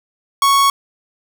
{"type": "tone", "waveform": "45% pulse", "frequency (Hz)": 1108.7, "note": "C#6", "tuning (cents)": 0, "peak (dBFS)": -10, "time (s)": [0.42, 0.7], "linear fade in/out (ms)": 2, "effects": []}